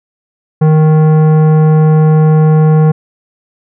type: tone with tanh clipping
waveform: sine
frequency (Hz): 155.6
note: D#3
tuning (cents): 0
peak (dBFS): -6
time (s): 0.61-2.92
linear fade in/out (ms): 10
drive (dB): 14
effects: none